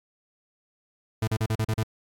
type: tone bursts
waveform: 40% pulse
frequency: 110.1 Hz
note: A2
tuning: 2 cents sharp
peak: -22 dBFS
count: 7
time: 1.22-1.833 s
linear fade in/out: 5 ms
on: 55 ms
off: 38 ms
effects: AAC 48 kbps